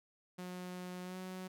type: tone with pitch glide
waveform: sawtooth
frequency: 181 to 185.44 Hz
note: F#3 to F#3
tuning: -38 to +4 cents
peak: -39 dBFS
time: 0.38-1.48 s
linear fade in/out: 10 ms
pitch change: +42 cents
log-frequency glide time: 1.03-1.17 s
effects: none